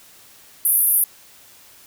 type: band-pass noise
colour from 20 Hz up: white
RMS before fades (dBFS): -17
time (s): 0.65-1.04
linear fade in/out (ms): 2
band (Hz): 10000 to 14000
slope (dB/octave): 96
effects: white hiss -48 dBFS RMS until 1.86 s